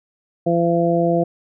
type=harmonic tone; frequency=170 Hz; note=F3; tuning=46 cents flat; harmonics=1 / 2 / 3 / 4; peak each=-20 / -20 / -20 / -20 dBFS; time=0.46-1.24 s; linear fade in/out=10 ms; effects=none